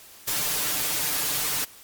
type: noise with comb filter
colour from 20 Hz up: white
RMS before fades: -26 dBFS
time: 0.27-1.65 s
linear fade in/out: 10 ms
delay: 6.7 ms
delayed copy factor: +0.95
effects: white hiss -48 dBFS RMS until 1.83 s + MP3 96 kbps